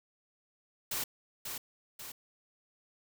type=noise with echo; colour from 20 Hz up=white; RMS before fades=-35 dBFS; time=0.91-1.04 s; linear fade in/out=5 ms; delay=540 ms; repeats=2; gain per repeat=-5 dB; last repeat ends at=2.12 s; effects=none